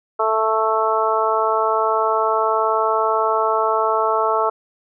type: harmonic tone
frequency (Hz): 220.2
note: A3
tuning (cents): +2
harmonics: 2 / 3 / 4 / 5 / 6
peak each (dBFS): -22 / -22 / -22 / -22 / -22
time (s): 0.19-4.5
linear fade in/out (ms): 10
effects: none